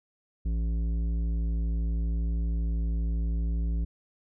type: tone with tanh clipping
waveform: sine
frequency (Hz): 56.3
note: A1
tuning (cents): +40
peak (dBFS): -27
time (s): 0.45-3.85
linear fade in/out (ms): 10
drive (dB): 11
effects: none